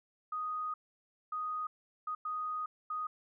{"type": "tone bursts at uneven times", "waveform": "sine", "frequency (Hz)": 1244.5, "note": "D#6", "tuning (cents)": 0, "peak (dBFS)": -34, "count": 5, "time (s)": [[0.32, 0.74], [1.32, 1.67], [2.07, 2.15], [2.25, 2.66], [2.9, 3.07]], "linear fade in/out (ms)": 5, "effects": []}